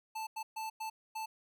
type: tone bursts at uneven times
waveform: square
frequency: 880 Hz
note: A5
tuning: in tune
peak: -38 dBFS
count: 5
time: 0.15-0.27 / 0.36-0.43 / 0.56-0.7 / 0.8-0.9 / 1.15-1.26 s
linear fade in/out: 10 ms
effects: none